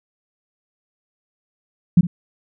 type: tone with echo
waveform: sine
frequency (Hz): 174.7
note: F3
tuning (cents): +1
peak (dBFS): -6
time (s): 1.97-2.01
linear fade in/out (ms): 5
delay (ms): 60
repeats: 1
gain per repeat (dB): -15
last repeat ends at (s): 2.07
effects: none